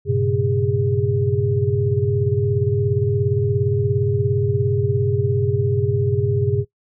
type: tone cluster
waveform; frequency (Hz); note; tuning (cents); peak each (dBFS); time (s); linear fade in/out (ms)
sine; 97.5 / 117.7 / 134.8 / 406.9; G2 / A#2 / C#3 / G#4; -9 / +17 / -48 / -35; -22; 0.05-6.65; 50
effects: noise-tail reverb RT60 0.1 s tail -18 dB re dry